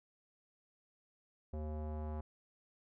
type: tone with low-pass filter sweep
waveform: square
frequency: 76.6 Hz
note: D#2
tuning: 27 cents flat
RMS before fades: -41 dBFS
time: 1.53-2.21 s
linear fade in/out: 5 ms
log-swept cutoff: 600 to 910 Hz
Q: 1.7
effects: none